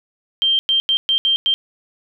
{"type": "tone bursts at uneven times", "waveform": "sine", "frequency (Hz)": 3149, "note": "G7", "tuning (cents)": 7, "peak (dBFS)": -13, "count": 6, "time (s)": [[0.42, 0.59], [0.69, 0.8], [0.89, 0.97], [1.09, 1.18], [1.25, 1.36], [1.46, 1.54]], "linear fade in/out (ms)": 0, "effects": []}